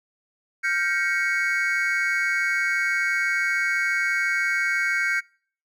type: chord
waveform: triangle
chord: G half-diminished seventh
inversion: third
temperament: equal with one note detuned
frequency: 1396.9 / 1568 / 1902.7 / 2217 Hz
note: F6 / G6 / Bb6 / Db7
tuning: 0 / 0 / +35 / 0 cents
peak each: -29 / -23 / -29 / -23 dBFS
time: 0.63-5.21 s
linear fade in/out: 20 ms
effects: noise-tail reverb RT60 0.5 s tail -26 dB re dry